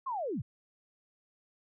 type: linear sweep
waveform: sine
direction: down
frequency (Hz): 1108.7 to 82.3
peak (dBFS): -32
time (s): 0.06-0.42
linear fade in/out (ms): 10
effects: none